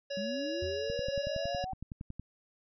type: harmonic tone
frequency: 562 Hz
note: C#5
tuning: 24 cents sharp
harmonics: 1 / 3 / 5 / 7 / 9 / 10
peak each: -35 / -46 / -45 / -49 / -45 / -53 dBFS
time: 0.1-1.65 s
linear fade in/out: 10 ms
type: linear sweep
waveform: sine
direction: up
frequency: 190.5 to 770 Hz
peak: -36 dBFS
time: 0.17-1.73 s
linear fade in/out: 2 ms
type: tone with exponential decay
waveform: triangle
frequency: 84.9 Hz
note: F2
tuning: 48 cents flat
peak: -33 dBFS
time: 0.62-1.02 s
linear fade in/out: 5 ms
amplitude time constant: 85 ms
type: click train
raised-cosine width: 5 ms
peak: -28 dBFS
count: 15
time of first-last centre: 0.9-2.196 s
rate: 10.8 Hz
effects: none